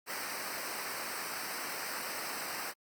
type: noise with comb filter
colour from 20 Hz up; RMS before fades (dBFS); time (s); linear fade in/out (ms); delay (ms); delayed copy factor
pink; -39; 0.06-2.74; 50; 0.29; -0.75
effects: high-pass 200 Hz 12 dB/octave + Opus 48 kbps